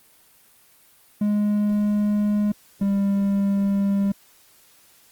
triangle tone pair in turn, 207.7 / 198.79 Hz, G#3 / G3, 0 / +24 cents, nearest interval minor second, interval 76 cents, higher first, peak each -16 dBFS, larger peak neither, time 1.21-2.52 / 2.81-4.12 s, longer neither, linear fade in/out 5 ms, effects white hiss -55 dBFS RMS until 5.11 s + Opus 32 kbps

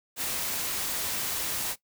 white noise, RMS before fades -31 dBFS, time 0.16-1.76 s, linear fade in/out 50 ms, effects noise-tail reverb RT60 0.1 s tail -17 dB re dry

